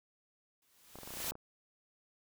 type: noise with exponential growth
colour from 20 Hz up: white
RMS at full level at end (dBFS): -36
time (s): 0.62-1.31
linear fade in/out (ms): 1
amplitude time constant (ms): 150
type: clicks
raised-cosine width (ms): 1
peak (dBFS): -34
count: 12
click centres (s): 0.956 / 0.987 / 1.033 / 1.075 / 1.106 / 1.138 / 1.171 / 1.203 / 1.244 / 1.282 / 1.32 / 1.354
effects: none